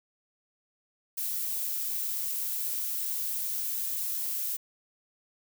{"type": "noise", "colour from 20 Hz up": "violet", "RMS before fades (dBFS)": -32, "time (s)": [1.17, 4.57], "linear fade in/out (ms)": 10, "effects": []}